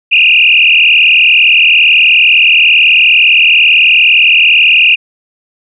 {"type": "tone with frequency modulation", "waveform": "sine", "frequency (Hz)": 2637, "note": "E7", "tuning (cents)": 0, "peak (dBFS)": -3, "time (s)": [0.11, 4.96], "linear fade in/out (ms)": 20, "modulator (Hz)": 38.9, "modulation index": 5.5, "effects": []}